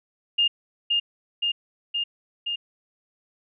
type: tone with echo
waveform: sine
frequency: 2825 Hz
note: F7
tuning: 19 cents sharp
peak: -17 dBFS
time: 0.38-0.48 s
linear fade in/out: 10 ms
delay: 520 ms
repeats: 4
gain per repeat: -2 dB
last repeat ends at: 2.56 s
effects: none